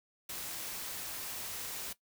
white noise, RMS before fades -41 dBFS, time 0.29-1.93 s, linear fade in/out 5 ms, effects noise-tail reverb RT60 0.1 s tail -17 dB re dry

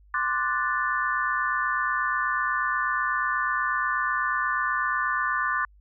sine chord, D dominant seventh, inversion third, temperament equal, 1046.5 / 1174.7 / 1480 / 1760 Hz, C6 / D6 / F#6 / A6, 0 / 0 / 0 / 0 cents, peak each -30 / -28 / -29 / -28 dBFS, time 0.14-5.65 s, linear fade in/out 2 ms, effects added 50 Hz sine -52 dBFS peak until 5.8 s

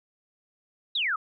sine exponential sweep, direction down, 4019 to 1200 Hz, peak -24 dBFS, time 0.95-1.16 s, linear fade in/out 5 ms, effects none

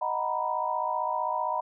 sine chord, B major seventh, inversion first, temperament equal, 622.3 / 740 / 932.3 / 987.8 Hz, D#5 / F#5 / A#5 / B5, 0 / 0 / 0 / 0 cents, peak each -34 / -34 / -31 / -30 dBFS, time 0.01-1.61 s, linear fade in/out 10 ms, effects none

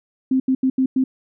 sine tone bursts at uneven times, 261.6 Hz, C4, in tune, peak -14 dBFS, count 5, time 0.31-0.4 / 0.48-0.55 / 0.63-0.7 / 0.78-0.86 / 0.96-1.04 s, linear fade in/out 5 ms, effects none

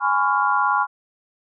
sine chord, C# dominant seventh, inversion second, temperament equal with one note detuned, 830.6 / 1011.4 / 1108.7 / 1396.9 Hz, G#5 / B5 / C#6 / E#6, 0 / +41 / 0 / 0 cents, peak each -22 dBFS, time 0-0.87 s, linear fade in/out 50 ms, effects none

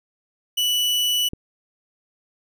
40% pulse tone, 2960 Hz, F#7, in tune, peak -18 dBFS, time 0.57-1.29 s, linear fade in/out 10 ms
click, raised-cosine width 3 ms, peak -19 dBFS, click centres 1.334 s
effects none

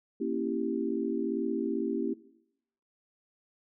sine chord, A# diminished seventh, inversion none, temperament equal with one note detuned, 233.1 / 274.2 / 329.6 / 392 Hz, A#3 / C#4 / E4 / G4, 0 / -19 / 0 / 0 cents, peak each -34 dBFS, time 0.2-2.14 s, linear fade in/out 10 ms, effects noise-tail reverb RT60 0.8 s tail -19 dB re dry

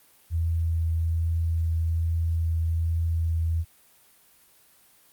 sine tone with vibrato, 82.41 Hz, E2, in tune, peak -22 dBFS, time 0.3-3.65 s, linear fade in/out 50 ms, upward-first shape triangle, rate 1.2 Hz, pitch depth 11 cents each way, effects white hiss -58 dBFS RMS until 5.12 s + Opus 32 kbps

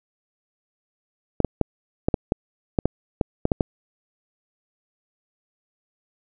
clicks, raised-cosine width 2 ms, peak -5 dBFS, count 12, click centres 1.403 / 1.447 / 1.613 / 2.085 / 2.142 / 2.321 / 2.788 / 2.856 / 3.212 / 3.454 / 3.518 / 3.608 s, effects none

